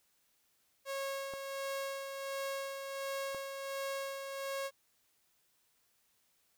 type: tone with tremolo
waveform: sawtooth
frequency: 547 Hz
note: C#5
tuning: 23 cents flat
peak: -32 dBFS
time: 0.85-4.71 s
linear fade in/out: 50 ms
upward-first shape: sine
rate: 1.4 Hz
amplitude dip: 45%
type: clicks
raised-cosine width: 1 ms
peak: -33 dBFS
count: 2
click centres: 1.337 / 3.347 s
effects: white hiss -74 dBFS RMS until 6.57 s